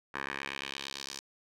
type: tone with band-pass filter sweep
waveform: 10% pulse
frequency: 68.7 Hz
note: C#2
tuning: 15 cents flat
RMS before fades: -40 dBFS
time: 0.14-1.2 s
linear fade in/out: 5 ms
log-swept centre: 1500 to 5700 Hz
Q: 1.8
effects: none